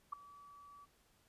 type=tone with ADSR envelope; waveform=sine; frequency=1147 Hz; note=D6; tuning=41 cents flat; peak=-34 dBFS; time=0.12-0.86 s; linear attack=12 ms; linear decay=3 ms; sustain=-21 dB; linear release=24 ms; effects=pink hiss -72 dBFS RMS until 1.28 s + resampled to 32000 Hz